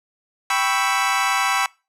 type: chord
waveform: 25% pulse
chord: C# half-diminished seventh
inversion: second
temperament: equal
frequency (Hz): 784 / 987.8 / 1108.7 / 1318.5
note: G5 / B5 / C#6 / E6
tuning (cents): 0 / 0 / 0 / 0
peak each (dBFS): -20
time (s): 0.5-1.66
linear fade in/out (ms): 2
effects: noise-tail reverb RT60 0.3 s tail -24 dB re dry + low-pass 11000 Hz 12 dB/octave